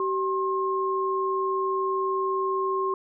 sine tone pair together, 382.9 / 1068 Hz, G4 / C6, -41 / +35 cents, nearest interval octave + tritone, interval 1776 cents, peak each -26 dBFS, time 0-2.94 s, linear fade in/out 2 ms, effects none

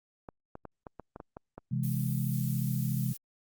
clicks, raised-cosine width 1 ms, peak -28 dBFS, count 9, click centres 0.288 / 0.554 / 0.653 / 0.868 / 0.997 / 1.161 / 1.202 / 1.369 / 1.58 s
sine chord, C augmented, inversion none, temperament equal, 130.81 / 164.81 / 207.7 Hz, C3 / E3 / G#3, 0 / 0 / 0 cents, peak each -30 / -34 / -35 dBFS, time 1.71-3.13 s, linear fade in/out 10 ms
violet noise, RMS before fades -42 dBFS, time 1.83-3.17 s, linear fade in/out 5 ms
effects Opus 48 kbps

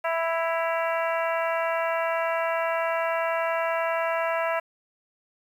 harmonic tone with a mistuned harmonic, 330.2 Hz, E4, 3 cents sharp, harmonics 2 / 3 / 4 / 5 / 6 / 7 / 8, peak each -26 / -30 / -32 / -34 / -36 / -37 / -38 dBFS, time 0.04-4.6 s, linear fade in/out 10 ms, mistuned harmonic 8, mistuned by +71 cents, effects 9-bit

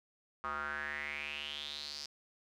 square tone with band-pass filter sweep, 73 Hz, D2, 10 cents flat, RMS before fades -41 dBFS, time 0.44-2.06 s, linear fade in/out 0 ms, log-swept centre 1200 to 5100 Hz, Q 6.6, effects none

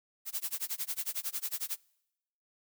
blue noise with tremolo, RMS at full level -33 dBFS, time 0.25-1.78 s, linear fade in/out 50 ms, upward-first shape sine, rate 11 Hz, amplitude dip 100%, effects noise-tail reverb RT60 0.9 s tail -26 dB re dry

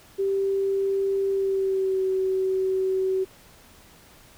sine tone with pitch glide, 391.1 to 378.7 Hz, G4 to F#4, -4 to +40 cents, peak -21 dBFS, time 0.18-3.25 s, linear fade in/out 20 ms, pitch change -56 cents, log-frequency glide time 1.3-2.04 s, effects pink hiss -52 dBFS RMS until 4.37 s

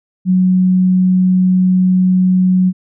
sine tone, 184.4 Hz, F#3, 6 cents flat, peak -8 dBFS, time 0.25-2.73 s, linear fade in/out 50 ms, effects none

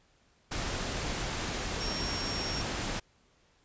sine tone in noise, 5540 Hz, F8, 15 cents flat, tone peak -36 dBFS, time 1.8-2.62 s, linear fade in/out 10 ms, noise pink, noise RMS -34 dBFS, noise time 0.51-3 s, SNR -5 dB, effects pink hiss -67 dBFS RMS until 3.64 s + resampled to 16000 Hz

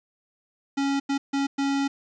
square tone bursts at uneven times, 277.2 Hz, C#4, in tune, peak -23 dBFS, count 4, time 0.77-1 / 1.09-1.18 / 1.33-1.47 / 1.58-1.88 s, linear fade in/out 10 ms, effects resampled to 16000 Hz + 9-bit

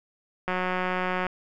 click train, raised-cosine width 0.5 ms, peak -13 dBFS, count 145, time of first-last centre 0.48-1.267 s, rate 183 Hz, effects none

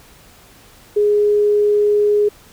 sine tone, 415.4 Hz, G#4, in tune, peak -11 dBFS, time 0.96-2.29 s, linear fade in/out 10 ms, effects pink hiss -46 dBFS RMS until 2.52 s

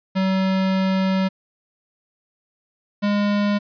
square tone pair in turn, 190 / 204.9 Hz, F#3 / G#3, +46 / -23 cents, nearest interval minor second, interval 131 cents, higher second, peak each -18 dBFS, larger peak neither, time 0.15-1.29 / 3.02-3.59 s, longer first, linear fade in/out 20 ms, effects resampled to 11025 Hz

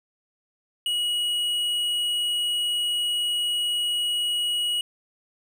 sine tone with tanh clipping, 2909 Hz, F#7, 30 cents flat, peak -24 dBFS, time 0.86-4.81 s, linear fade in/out 2 ms, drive 9 dB, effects none

